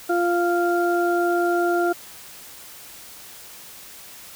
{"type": "harmonic tone", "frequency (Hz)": 348.2, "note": "F4", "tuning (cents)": -5, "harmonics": [1, 2, 4], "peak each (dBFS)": [-20, -23, -26], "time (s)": [0.09, 1.93], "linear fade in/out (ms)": 10, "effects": ["white hiss -42 dBFS RMS until 4.35 s"]}